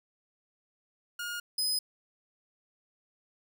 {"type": "tone pair in turn", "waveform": "sawtooth", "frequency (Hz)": [1428, 5030], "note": ["F6", "D#8"], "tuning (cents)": [38, 18], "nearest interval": "octave + minor seventh", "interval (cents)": 2180, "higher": "second", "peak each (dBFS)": [-31, -25], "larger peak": "second", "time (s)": [[1.19, 1.4], [1.58, 1.79]], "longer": "neither", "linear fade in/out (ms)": 5, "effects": []}